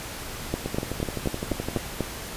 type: two click trains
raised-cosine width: 2 ms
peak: -15 / -11 dBFS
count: 14 / 7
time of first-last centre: 0.66-1.771 / 0.54-2.007 s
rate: 11.7 / 4.09 Hz
effects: pink hiss -36 dBFS RMS until 2.36 s + resampled to 32000 Hz